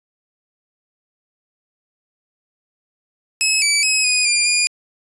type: tone with pitch steps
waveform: 15% pulse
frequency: 2577 / 2306 / 2553 / 2484 / 2398 / 2427 Hz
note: E7 / D7 / D#7 / D#7 / D7 / D#7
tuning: -40 / -32 / +44 / -3 / +36 / -44 cents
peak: -7 dBFS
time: 3.41-4.67 s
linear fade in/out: 0 ms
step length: 210 ms
effects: resampled to 24000 Hz